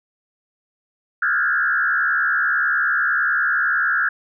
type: tone with frequency modulation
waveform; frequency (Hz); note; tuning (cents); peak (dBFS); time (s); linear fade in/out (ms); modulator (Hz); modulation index
sine; 1527; G6; -46; -16; 1.22-4.09; 5; 70.9; 2.5
effects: none